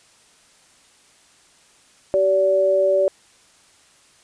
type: tone pair together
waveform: sine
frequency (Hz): 383.6 / 575.6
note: G4 / D5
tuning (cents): -37 / -35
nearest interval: perfect fifth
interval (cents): 702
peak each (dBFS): -21 / -15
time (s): 2.14-3.08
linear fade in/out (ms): 0
effects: white hiss -54 dBFS RMS until 4.23 s + resampled to 22050 Hz